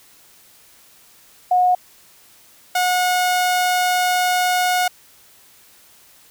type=tone pair in turn; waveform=sine / sawtooth; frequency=726 / 726 Hz; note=F#5 / F#5; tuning=-33 / -33 cents; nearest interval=unison; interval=0 cents; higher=neither; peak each=-12 dBFS; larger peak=neither; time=1.51-1.75 / 2.75-4.88 s; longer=second; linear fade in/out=5 ms; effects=white hiss -50 dBFS RMS until 6.3 s